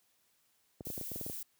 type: clicks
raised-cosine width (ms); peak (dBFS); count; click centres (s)
2; -29; 10; 0.808 / 0.87 / 0.902 / 0.978 / 1.012 / 1.117 / 1.16 / 1.212 / 1.264 / 1.298
type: noise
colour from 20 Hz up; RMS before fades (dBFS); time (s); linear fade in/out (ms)
violet; -42; 0.85-1.43; 5
effects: white hiss -73 dBFS RMS until 1.59 s + high-pass 60 Hz 12 dB/octave